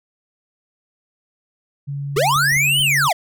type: tone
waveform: sine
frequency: 141.1 Hz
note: C#3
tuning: 31 cents sharp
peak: -23 dBFS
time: 1.87-3.09 s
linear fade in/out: 20 ms
type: linear two-way sweep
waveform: square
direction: up then down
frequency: 349.2 to 3136 to 596 Hz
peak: -15 dBFS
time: 2.16-3.13 s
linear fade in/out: 10 ms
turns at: 2.81 s
type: clicks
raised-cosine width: 5 ms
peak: -25 dBFS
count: 5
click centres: 2.165 / 2.361 / 2.521 / 2.567 / 2.803 s
effects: none